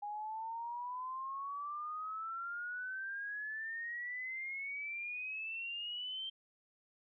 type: exponential sweep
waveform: sine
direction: up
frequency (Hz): 819 to 3153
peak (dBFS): -39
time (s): 0.02-6.3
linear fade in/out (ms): 10
effects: none